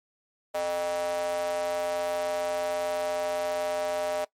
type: tone with high-pass filter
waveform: square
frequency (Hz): 87.31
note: F2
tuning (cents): 0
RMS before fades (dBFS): -29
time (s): 0.54-4.25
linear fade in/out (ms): 10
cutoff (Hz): 630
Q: 5.5
effects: noise-tail reverb RT60 0.1 s tail -19 dB re dry + MP3 64 kbps